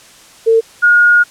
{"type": "tone pair in turn", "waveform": "sine", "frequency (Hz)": [451.9, 1434.7], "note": ["A4", "F6"], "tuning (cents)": [46, 46], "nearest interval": "octave + minor sixth", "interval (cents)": 2000, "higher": "second", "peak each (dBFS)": [-6, -5], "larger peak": "second", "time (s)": [[0.46, 0.61], [0.82, 1.24]], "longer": "second", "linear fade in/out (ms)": 20, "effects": ["white hiss -41 dBFS RMS until 1.3 s", "low-pass 9000 Hz 12 dB/octave"]}